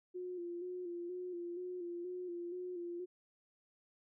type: tone with vibrato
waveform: sine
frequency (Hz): 354.2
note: F4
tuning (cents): +24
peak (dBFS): -40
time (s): 0.14-3.06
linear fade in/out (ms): 20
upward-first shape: square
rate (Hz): 2.1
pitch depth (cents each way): 38
effects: none